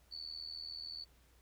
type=tone with amplitude modulation; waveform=sine; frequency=4467 Hz; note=C#8; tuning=12 cents sharp; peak=-39 dBFS; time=0.11-1.05 s; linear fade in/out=20 ms; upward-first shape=sine; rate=80.2 Hz; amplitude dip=90%; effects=added 60 Hz sine -65 dBFS peak until 1.41 s + pink hiss -70 dBFS RMS until 1.41 s